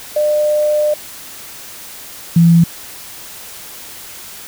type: tone pair in turn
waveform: sine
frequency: 600 / 168.37 Hz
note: D5 / E3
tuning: +37 / +37 cents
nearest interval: octave + minor seventh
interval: 2200 cents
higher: first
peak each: -11 / -5 dBFS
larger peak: second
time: 0.16-0.94 / 2.36-2.64 s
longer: first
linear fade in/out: 5 ms
effects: white hiss -33 dBFS RMS until 4.47 s